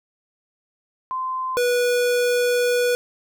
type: tone pair in turn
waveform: sine / square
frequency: 1035 / 488.5 Hz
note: C6 / B4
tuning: -19 / -19 cents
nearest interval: octave + minor second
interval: 1300 cents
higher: first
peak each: -23 / -18 dBFS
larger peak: second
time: 1.11-1.57 / 1.57-2.95 s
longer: second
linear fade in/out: 0 ms
effects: none